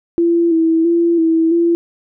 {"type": "tone with vibrato", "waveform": "sine", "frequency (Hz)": 332.5, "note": "E4", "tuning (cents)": 15, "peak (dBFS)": -10, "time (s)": [0.18, 1.75], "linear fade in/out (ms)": 0, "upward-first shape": "square", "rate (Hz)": 1.5, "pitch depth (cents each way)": 35, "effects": []}